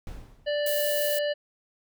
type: noise with exponential decay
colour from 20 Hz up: brown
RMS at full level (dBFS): -35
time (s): 0.07-0.72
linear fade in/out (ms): 1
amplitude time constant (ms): 140
type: harmonic tone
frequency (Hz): 587.3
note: D5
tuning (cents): 0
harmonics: 1 / 3 / 5 / 7 / 8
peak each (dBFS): -25 / -35 / -36 / -43 / -46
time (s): 0.46-1.34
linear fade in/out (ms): 20
type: noise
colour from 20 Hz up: violet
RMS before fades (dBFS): -31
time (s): 0.66-1.19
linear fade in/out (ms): 5
effects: none